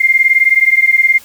sine beating tone pair, 2100 / 2119 Hz, C7 / C7, +6 / +21 cents, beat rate 19 Hz, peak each -10 dBFS, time 0-1.19 s, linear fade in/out 10 ms, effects white hiss -40 dBFS RMS until 1.24 s

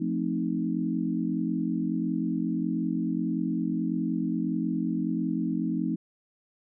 sine chord, F dominant seventh, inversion none, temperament equal, 174.61 / 220 / 261.6 / 311.1 Hz, F3 / A3 / C4 / Eb4, 0 / 0 / 0 / 0 cents, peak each -31 dBFS, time 0-5.96 s, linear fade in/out 10 ms, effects none

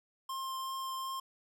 square tone with vibrato, 1058 Hz, C6, 19 cents sharp, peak -37 dBFS, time 0.29-1.2 s, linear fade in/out 5 ms, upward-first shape triangle, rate 2.7 Hz, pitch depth 10 cents each way, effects none

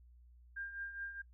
sine tone with tremolo, 1600 Hz, G6, 35 cents sharp, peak -39 dBFS, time 0.56-1.22 s, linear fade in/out 10 ms, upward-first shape triangle, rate 4.8 Hz, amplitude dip 70%, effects noise-tail reverb RT60 0.1 s tail -18 dB re dry + added 60 Hz sine -58 dBFS peak until 1.33 s

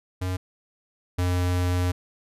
square tone pair in turn, 92 / 89.59 Hz, F#2 / F2, -9 / +45 cents, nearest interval unison, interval 46 cents, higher first, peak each -26 / -22 dBFS, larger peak second, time 0.21-0.37 / 1.18-1.92 s, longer second, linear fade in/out 10 ms, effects resampled to 32000 Hz

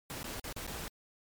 pink noise with dropouts, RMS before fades -41 dBFS, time 0.1-0.88 s, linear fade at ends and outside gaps 0 ms, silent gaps 0.23-0.242 / 0.397-0.442 / 0.526-0.564 / 0.666-0.676 s, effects MP3 96 kbps

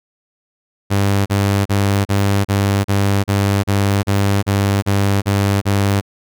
sawtooth tone bursts, 99.7 Hz, G2, 30 cents sharp, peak -9 dBFS, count 13, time 0.9-6.012 s, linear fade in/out 20 ms, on 360 ms, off 36 ms, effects none

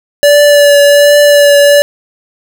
square tone with vibrato, 578 Hz, D5, 28 cents flat, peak -3 dBFS, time 0.23-1.82 s, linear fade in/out 0 ms, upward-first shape triangle, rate 1.3 Hz, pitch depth 20 cents each way, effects none

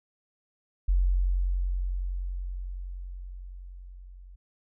sine tone with level ramp, 45.34 Hz, F#1, 34 cents flat, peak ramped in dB -19 to -45 dBFS, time 0.88-4.36 s, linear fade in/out 10 ms, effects none

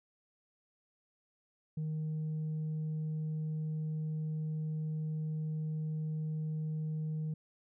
sine tone with tanh clipping, 155.56 Hz, D#3, in tune, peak -34 dBFS, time 1.77-7.34 s, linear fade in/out 5 ms, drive 1 dB, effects none

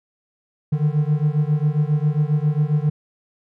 triangle beating tone pair, 146.83 / 154.23 Hz, D3 / D#3, 0 / -15 cents, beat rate 7.4 Hz, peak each -17 / -18 dBFS, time 0.72-2.9 s, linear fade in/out 10 ms, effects none

